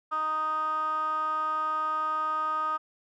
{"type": "tone with band-pass filter", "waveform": "15% pulse", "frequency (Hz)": 311.1, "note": "D#4", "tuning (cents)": 0, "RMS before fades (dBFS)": -29, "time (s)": [0.11, 2.78], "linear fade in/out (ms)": 20, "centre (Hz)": 1200, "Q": 9.2, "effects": []}